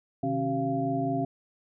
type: tone cluster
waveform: sine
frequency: 131.1 / 156 / 272.4 / 383.5 / 688 Hz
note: C3 / D#3 / C#4 / G4 / F5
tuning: +4 / +5 / -30 / -38 / -26 cents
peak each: -34 / -36 / -29 / -35 / -30 dBFS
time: 0.23-1.25 s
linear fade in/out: 5 ms
effects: none